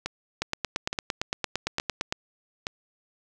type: two click trains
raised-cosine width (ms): 0.2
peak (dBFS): -9 / -12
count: 16 / 4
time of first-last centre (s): 0.42-2.125 / 0.06-2.669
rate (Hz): 8.8 / 1.15
effects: none